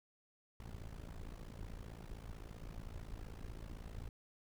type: noise with amplitude modulation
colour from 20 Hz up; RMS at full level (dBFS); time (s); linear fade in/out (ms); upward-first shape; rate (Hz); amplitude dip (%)
brown; -44; 0.6-4.09; 2; sine; 55.6; 90
effects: none